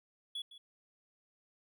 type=tone with echo; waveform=triangle; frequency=3383 Hz; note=G#7; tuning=31 cents sharp; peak=-36 dBFS; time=0.35-0.42 s; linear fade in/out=5 ms; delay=160 ms; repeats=1; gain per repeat=-14 dB; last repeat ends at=0.58 s; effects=none